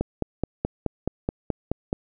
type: click train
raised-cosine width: 2 ms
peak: -10 dBFS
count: 10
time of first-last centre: 0.01-1.929 s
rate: 4.69 Hz
effects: none